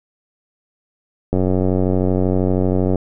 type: click train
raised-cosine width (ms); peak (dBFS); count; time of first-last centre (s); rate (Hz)
2; -5; 152; 1.33-2.957; 92.8
effects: none